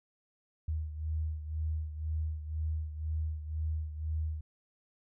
sine beating tone pair, 77.78 / 79.78 Hz, D#2 / D#2, 0 / +44 cents, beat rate 2 Hz, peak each -33 / -39 dBFS, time 0.68-4.41 s, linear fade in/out 5 ms, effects none

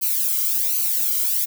violet noise with flanger, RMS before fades -21 dBFS, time 0.01-1.46 s, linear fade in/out 20 ms, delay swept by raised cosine 0.56 to 1.14 ms, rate 1.3 Hz, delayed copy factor -0.75, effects none

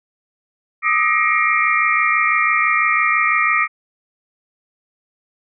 sine tone cluster, 1212 / 1278 / 1900 / 2150 / 2353 Hz, D#6 / D#6 / A#6 / C7 / D7, -46 / +46 / +33 / +47 / +3 cents, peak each -20 dBFS, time 0.82-3.68 s, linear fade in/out 50 ms, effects none

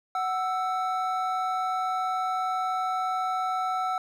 triangle tone pair together, 744.7 / 1323 Hz, F#5 / E6, +11 / +6 cents, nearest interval minor seventh, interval 995 cents, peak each -26 / -27 dBFS, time 0.15-3.98 s, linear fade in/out 2 ms, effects none

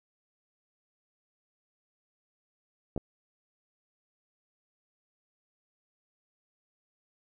clicks, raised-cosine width 2 ms, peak -20 dBFS, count 2, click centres 2.963 / 2.977 s, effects none

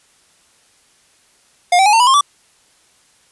square tone with pitch steps, 711 / 770.9 / 835.8 / 906.2 / 982.5 / 1065.3 / 1155 Hz, F5 / G5 / G#5 / A#5 / B5 / C6 / D6, +31 / -29 / +11 / -49 / -9 / +31 / -29 cents, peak -9 dBFS, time 1.72-2.21 s, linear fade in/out 5 ms, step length 70 ms, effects white hiss -54 dBFS RMS until 3.31 s + resampled to 24000 Hz

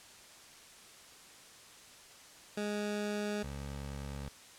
20% pulse tone pair in turn, 207.7 / 69.75 Hz, G#3 / C#2, 0 / +11 cents, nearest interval octave + perfect fifth, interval 1889 cents, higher first, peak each -29 / -35 dBFS, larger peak first, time 2.57-3.43 / 3.43-4.29 s, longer neither, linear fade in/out 5 ms, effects white hiss -55 dBFS RMS until 4.58 s + low-pass 9000 Hz 12 dB/octave

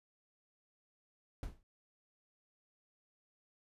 brown noise with exponential decay, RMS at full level -36 dBFS, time 1.43-1.63 s, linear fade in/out 1 ms, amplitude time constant 43 ms, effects resampled to 32000 Hz

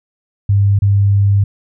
sine tone with dropouts, 100 Hz, G2, 35 cents sharp, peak -8 dBFS, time 0.49-1.44 s, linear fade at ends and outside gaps 5 ms, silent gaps 0.79-0.82 s, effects none

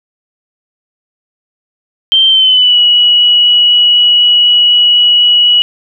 sine tone with pitch glide, 3136 to 2926 Hz, G7 to F#7, 0 to -20 cents, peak -4 dBFS, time 2.12-5.62 s, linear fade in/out 0 ms, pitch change -120 cents, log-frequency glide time 2.28-2.78 s, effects none

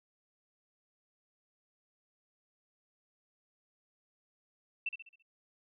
sine tone with echo, 2677 Hz, E7, 26 cents sharp, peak -31 dBFS, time 4.86-4.89 s, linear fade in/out 5 ms, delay 67 ms, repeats 5, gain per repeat -7 dB, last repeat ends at 5.225 s, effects none

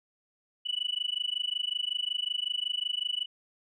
sine tone with amplitude modulation, 2960 Hz, F#7, in tune, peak -24 dBFS, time 0.65-3.26 s, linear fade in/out 20 ms, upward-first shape sine, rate 25.4 Hz, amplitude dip 100%, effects tanh soft clip ceiling -22 dBFS

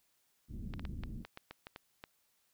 pink low-pass noise, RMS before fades -43 dBFS, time 0.48-1.26 s, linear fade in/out 50 ms, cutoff 260 Hz, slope 24 dB/octave
clicks, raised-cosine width 0.3 ms, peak -29 dBFS, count 10, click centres 0.738 / 0.795 / 0.852 / 1.036 / 1.25 / 1.374 / 1.51 / 1.669 / 1.761 / 2.039 s
effects white hiss -75 dBFS RMS until 2.53 s

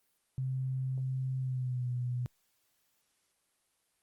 sine tone with pitch glide, 130.81 to 123.47 Hz, C3 to B2, 0 to 0 cents, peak -31 dBFS, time 0.38-2.26 s, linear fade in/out 0 ms, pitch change -100 cents, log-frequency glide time 1.39-1.89 s, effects white hiss -75 dBFS RMS until 4.02 s + Opus 32 kbps

